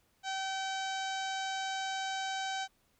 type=harmonic tone; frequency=769 Hz; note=G5; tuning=33 cents flat; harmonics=1 / 2 / 3 / 4 / 5 / 6 / 7 / 8 / 9 / 10; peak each=-36 / -40 / -47 / -44 / -45 / -50 / -52 / -49 / -51 / -57 dBFS; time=0.23-2.68 s; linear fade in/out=50 ms; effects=pink hiss -72 dBFS RMS until 2.99 s